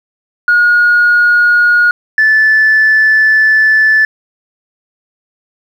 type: tone pair in turn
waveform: sine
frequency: 1440 / 1746.7 Hz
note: F#6 / A6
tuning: -47 / -13 cents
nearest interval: minor third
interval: 334 cents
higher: second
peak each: -4 dBFS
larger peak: neither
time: 0.48-1.91 / 2.18-4.05 s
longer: second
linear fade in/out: 2 ms
effects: tanh soft clip ceiling -2 dBFS + 7-bit